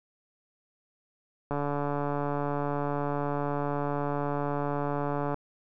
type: click train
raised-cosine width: 1 ms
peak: -17 dBFS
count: 553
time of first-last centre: 1.51-5.343 s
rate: 144 Hz
effects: none